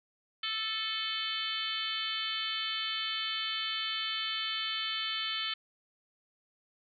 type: harmonic tone with a mistuned harmonic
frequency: 440 Hz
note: A4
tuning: in tune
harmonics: 3 / 4 / 5 / 6 / 7 / 8 / 9 / 10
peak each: -41 / -43 / -42 / -45 / -35 / -39 / -46 / -43 dBFS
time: 0.43-5.54 s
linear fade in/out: 5 ms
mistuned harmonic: 6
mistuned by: -46 cents
effects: none